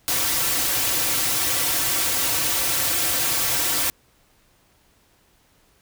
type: noise with comb filter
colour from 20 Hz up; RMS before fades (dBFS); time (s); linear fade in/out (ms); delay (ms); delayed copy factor
white; -22; 0.08-3.9; 0; 4.8; -0.8
effects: pink hiss -60 dBFS RMS until 5.81 s